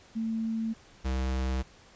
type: tone pair in turn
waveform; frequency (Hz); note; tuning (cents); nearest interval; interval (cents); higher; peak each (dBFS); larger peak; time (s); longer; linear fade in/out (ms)
sine / square; 224 / 64.96; A3 / C2; +31 / -12; octave + major sixth; 2143; first; -28; neither; 0.15-0.74 / 1.04-1.63; neither; 20
effects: pink hiss -56 dBFS RMS until 1.95 s + resampled to 16000 Hz